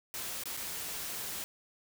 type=noise with dropouts; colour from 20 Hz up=white; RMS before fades=-39 dBFS; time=0.14-1.44 s; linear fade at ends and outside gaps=0 ms; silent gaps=0.436-0.456 / 0.567-0.573 s; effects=none

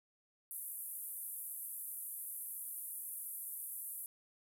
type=band-pass noise; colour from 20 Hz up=pink; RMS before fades=-45 dBFS; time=0.51-4.06 s; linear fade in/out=0 ms; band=10000 to 14000 Hz; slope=48 dB/octave; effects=none

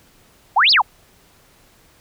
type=exponential two-way sweep; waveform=sine; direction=up then down; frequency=694 to 5300 to 694 Hz; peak=-10 dBFS; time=0.56-0.82 s; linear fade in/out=10 ms; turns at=0.71 s; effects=pink hiss -53 dBFS RMS until 2 s

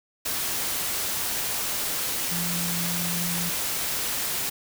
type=tone in noise; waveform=sine; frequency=172.5 Hz; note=F3; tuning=21 cents flat; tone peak=-30 dBFS; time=2.31-3.5 s; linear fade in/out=10 ms; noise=white; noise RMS=-28 dBFS; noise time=0.25-4.5 s; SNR=-5 dB; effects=none

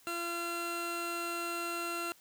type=tone pair together; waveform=25% pulse; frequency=342.2 / 1368 Hz; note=F4 / F6; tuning=-35 / -36 cents; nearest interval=2 octaves; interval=2399 cents; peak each=-35 / -33 dBFS; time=0.07-2.12 s; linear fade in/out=0 ms; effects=white hiss -62 dBFS RMS until 2.2 s + high-pass 80 Hz 12 dB/octave

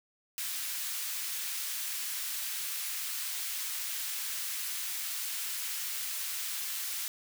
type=high-pass noise; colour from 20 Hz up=white; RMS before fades=-36 dBFS; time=0.38-7.08 s; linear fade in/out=0 ms; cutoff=1600 Hz; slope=12 dB/octave; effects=none

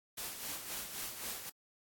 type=noise with tremolo; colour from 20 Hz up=white; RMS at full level=-40 dBFS; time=0.17-1.5 s; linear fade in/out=10 ms; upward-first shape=sine; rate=3.8 Hz; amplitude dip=55%; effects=AAC 64 kbps

